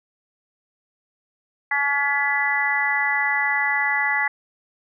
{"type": "harmonic tone", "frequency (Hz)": 283.6, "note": "C#4", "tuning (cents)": 40, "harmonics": [3, 4, 5, 6, 7], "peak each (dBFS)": [-26, -31, -32, -25, -21], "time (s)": [1.71, 4.28], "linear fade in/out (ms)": 5, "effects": []}